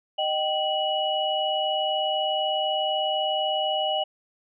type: tone cluster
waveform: sine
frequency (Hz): 618 / 774 / 2928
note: D#5 / G5 / F#7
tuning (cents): -12 / -22 / -19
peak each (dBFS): -27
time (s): 0.18-4.04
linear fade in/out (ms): 10
effects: none